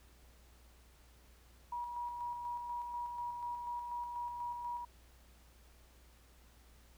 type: tone with tremolo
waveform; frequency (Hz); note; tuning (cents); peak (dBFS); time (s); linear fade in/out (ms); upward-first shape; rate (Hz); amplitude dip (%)
sine; 961; B5; -48; -37; 1.72-4.85; 5; square; 4.1; 35
effects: added 60 Hz sine -61 dBFS peak until 6.97 s + pink hiss -66 dBFS RMS until 6.97 s